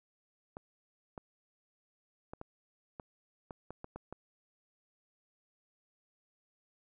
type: clicks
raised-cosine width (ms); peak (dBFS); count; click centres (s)
1; -29; 10; 0.569 / 1.178 / 2.335 / 2.414 / 2.998 / 3.508 / 3.706 / 3.844 / 3.96 / 4.126
effects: none